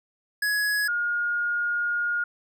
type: tone pair in turn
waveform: square / sine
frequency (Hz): 1678 / 1427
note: G#6 / F6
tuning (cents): +17 / +37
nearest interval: minor third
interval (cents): 280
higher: first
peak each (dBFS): -23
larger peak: neither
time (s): 0.42-0.88 / 0.88-2.24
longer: second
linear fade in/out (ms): 5
effects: none